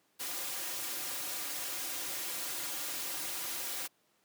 white noise with comb filter, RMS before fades -38 dBFS, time 0.19-3.88 s, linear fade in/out 20 ms, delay 4.6 ms, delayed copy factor -0.75, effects pink hiss -72 dBFS RMS until 4.24 s + high-pass 200 Hz 12 dB/octave

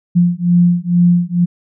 sine beating tone pair, 173.9 / 176.1 Hz, F3 / F3, -7 / +15 cents, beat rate 2.2 Hz, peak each -12 dBFS, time 0.15-1.46 s, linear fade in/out 20 ms, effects none

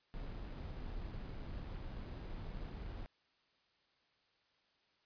brown noise with sample-and-hold, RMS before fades -45 dBFS, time 0.14-3.06 s, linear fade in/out 0 ms, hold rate 4410 Hz, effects white hiss -75 dBFS RMS until 5.05 s + resampled to 11025 Hz

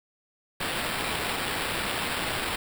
violet noise with sample-and-hold, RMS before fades -30 dBFS, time 0.6-2.56 s, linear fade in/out 5 ms, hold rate 6300 Hz, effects none

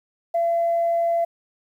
sine tone, 678 Hz, E5, 49 cents sharp, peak -17 dBFS, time 0.34-1.25 s, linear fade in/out 10 ms, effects tanh soft clip ceiling -14 dBFS + 9-bit

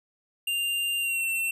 square tone with pitch glide, 2792 to 2702 Hz, F7 to E7, -1 to +42 cents, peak -26 dBFS, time 0.47-1.51 s, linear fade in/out 5 ms, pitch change -57 cents, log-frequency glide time 0.99-1.25 s, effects none

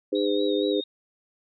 harmonic tone, 101.8 Hz, G#2, 34 cents flat, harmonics 3 / 4 / 5, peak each -26 / -25 / -27 dBFS, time 0.12-0.81 s, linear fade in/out 10 ms
sine tone with vibrato, 3771 Hz, A#7, 19 cents sharp, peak -33 dBFS, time 0.15-0.84 s, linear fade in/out 5 ms, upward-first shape sine, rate 4.3 Hz, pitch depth 49 cents each way
effects none

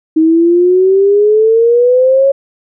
sine exponential sweep, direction up, 314.2 to 554.4 Hz, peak -5 dBFS, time 0.16-2.32 s, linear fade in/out 10 ms, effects none

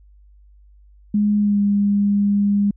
sine tone with pitch glide, 207.7 to 202.8 Hz, G#3 to G#3, 0 to -41 cents, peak -14 dBFS, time 1.14-2.71 s, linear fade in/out 5 ms, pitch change -41 cents, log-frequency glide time 1.38-1.6 s, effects added 50 Hz sine -46 dBFS peak until 2.76 s

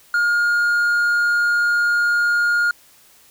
triangle tone, 1421 Hz, F6, 30 cents sharp, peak -13 dBFS, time 0.14-2.71 s, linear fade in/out 2 ms, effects white hiss -51 dBFS RMS until 3.3 s

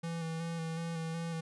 square tone with vibrato, 164.81 Hz, E3, in tune, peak -36 dBFS, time 0.03-1.41 s, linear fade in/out 10 ms, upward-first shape square, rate 2.7 Hz, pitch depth 22 cents each way, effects resampled to 24000 Hz

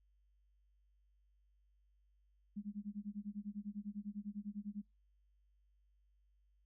sine tone with tremolo, 205.7 Hz, G#3, 16 cents flat, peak -39 dBFS, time 2.56-4.82 s, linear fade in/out 10 ms, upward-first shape sine, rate 10 Hz, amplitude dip 100%, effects noise-tail reverb RT60 0.2 s tail -26 dB re dry + added 50 Hz sine -70 dBFS peak until 6.65 s

